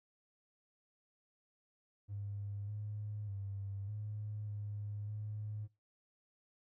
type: tone with pitch steps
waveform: triangle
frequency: 101.3 / 104.8 / 99 / 105.4 / 103.5 / 105.8 Hz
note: G#2 / G#2 / G2 / G#2 / G#2 / G#2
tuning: -43 / +16 / +18 / +26 / -5 / +33 cents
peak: -36 dBFS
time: 2.08-5.68 s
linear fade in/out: 50 ms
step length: 600 ms
effects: noise-tail reverb RT60 0.2 s tail -19 dB re dry + tanh soft clip ceiling -37 dBFS